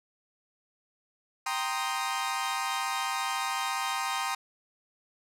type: chord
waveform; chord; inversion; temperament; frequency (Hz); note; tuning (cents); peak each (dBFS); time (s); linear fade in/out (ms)
sawtooth; C minor seventh; second; equal; 784 / 932.3 / 1046.5 / 1244.5; G5 / Bb5 / C6 / Eb6; 0 / 0 / 0 / 0; -31; 1.46-4.35; 5
effects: low-pass 12000 Hz 12 dB/octave